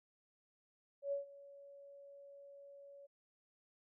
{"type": "tone with ADSR envelope", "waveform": "sine", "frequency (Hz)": 562, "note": "C#5", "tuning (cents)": 24, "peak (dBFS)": -34, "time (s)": [1.02, 3.07], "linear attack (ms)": 100, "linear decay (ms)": 130, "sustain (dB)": -20, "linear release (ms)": 18, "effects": []}